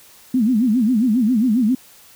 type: tone with vibrato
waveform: sine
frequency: 233.1 Hz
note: A#3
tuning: in tune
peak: -13 dBFS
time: 0.34-1.75 s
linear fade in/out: 5 ms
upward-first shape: sine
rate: 7.4 Hz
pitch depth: 210 cents each way
effects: white hiss -47 dBFS RMS until 2.15 s